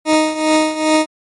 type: tone with tremolo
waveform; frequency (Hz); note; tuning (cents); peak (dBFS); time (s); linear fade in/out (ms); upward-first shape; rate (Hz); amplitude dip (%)
20% pulse; 311.1; D#4; 0; -4; 0.05-1.06; 50; triangle; 2.5; 80
effects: MP3 48 kbps